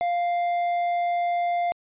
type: tone with tanh clipping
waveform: sine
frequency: 698.5 Hz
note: F5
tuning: in tune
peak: -23 dBFS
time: 0.01-1.72 s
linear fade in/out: 0 ms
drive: 7 dB
effects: resampled to 8000 Hz